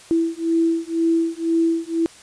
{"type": "beating tone pair", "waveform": "sine", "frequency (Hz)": [329.6, 331.6], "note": ["E4", "E4"], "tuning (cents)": [0, 10], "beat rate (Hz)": 2, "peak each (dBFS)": [-20, -20], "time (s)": [0.11, 2.06], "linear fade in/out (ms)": 0, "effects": ["white hiss -45 dBFS RMS until 2.22 s", "resampled to 22050 Hz"]}